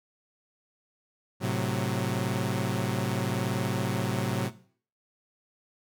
sawtooth chord, F# diminished, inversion first, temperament equal, 110 / 130.81 / 185 Hz, A2 / C3 / F#3, 0 / 0 / 0 cents, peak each -27 dBFS, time 1.4-4.51 s, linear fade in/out 50 ms, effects noise-tail reverb RT60 0.5 s tail -17 dB re dry

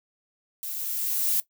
violet noise with level ramp, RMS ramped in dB -34 to -23 dBFS, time 0.63-1.4 s, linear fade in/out 0 ms, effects noise-tail reverb RT60 0.1 s tail -17 dB re dry

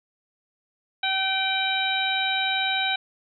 harmonic tone with a mistuned harmonic, 767 Hz, G5, 38 cents flat, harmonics 1 / 2 / 3 / 4 / 5, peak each -28 / -29 / -28 / -31 / -27 dBFS, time 1.03-2.96 s, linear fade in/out 5 ms, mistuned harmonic 3, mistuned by +40 cents, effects none

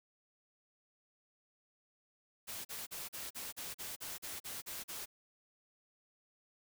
white noise bursts, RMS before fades -44 dBFS, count 12, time 2.47-5.059 s, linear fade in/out 20 ms, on 180 ms, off 39 ms, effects none

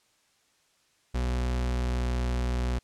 40% pulse tone with pitch glide, 61.74 to 61.35 Hz, B1 to B1, 0 to -11 cents, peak -25 dBFS, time 1.14-2.79 s, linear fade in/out 10 ms, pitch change -11 cents, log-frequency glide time 1.51-2.16 s, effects white hiss -67 dBFS RMS until 2.83 s + low-pass 8000 Hz 12 dB/octave

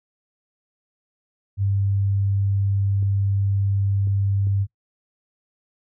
sine tone, 99 Hz, G2, 18 cents sharp, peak -18 dBFS, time 1.57-4.67 s, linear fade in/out 50 ms
clicks, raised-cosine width 3 ms, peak -27 dBFS, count 3, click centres 3.027 / 4.073 / 4.471 s
effects noise-tail reverb RT60 0.1 s tail -20 dB re dry

